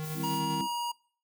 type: tone with tremolo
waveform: square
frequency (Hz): 155.4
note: D#3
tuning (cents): -2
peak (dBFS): -34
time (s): 0-0.61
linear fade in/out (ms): 0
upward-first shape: square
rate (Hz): 10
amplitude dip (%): 30
type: noise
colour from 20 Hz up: blue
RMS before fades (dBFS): -43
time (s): 0.01-0.42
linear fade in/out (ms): 50
type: chord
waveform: sine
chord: C major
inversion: second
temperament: equal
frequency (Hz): 196 / 261.6 / 329.6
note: G3 / C4 / E4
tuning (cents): 0 / 0 / 0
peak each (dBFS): -38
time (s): 0.14-0.68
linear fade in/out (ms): 50
type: tone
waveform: square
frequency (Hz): 952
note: A#5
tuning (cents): +36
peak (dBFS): -31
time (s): 0.23-0.92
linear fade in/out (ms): 10
effects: noise-tail reverb RT60 0.5 s tail -24 dB re dry